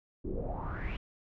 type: noise with low-pass filter sweep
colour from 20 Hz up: brown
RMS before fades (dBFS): -36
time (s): 0.24-0.97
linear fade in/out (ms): 10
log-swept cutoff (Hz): 320 to 2900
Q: 5.6
effects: none